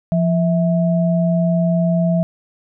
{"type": "tone pair together", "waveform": "sine", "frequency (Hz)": [172.3, 650.5], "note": ["F3", "E5"], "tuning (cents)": [-23, -23], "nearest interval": "octave + major seventh", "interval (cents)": 2300, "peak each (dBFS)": [-14, -20], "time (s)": [0.12, 2.23], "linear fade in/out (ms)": 0, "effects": []}